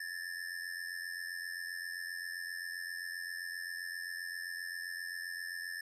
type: ring-modulated tone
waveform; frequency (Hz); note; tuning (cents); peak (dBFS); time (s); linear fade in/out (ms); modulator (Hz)
square; 1760; A6; 0; -37; 0-5.81; 5; 43.8
effects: resampled to 32000 Hz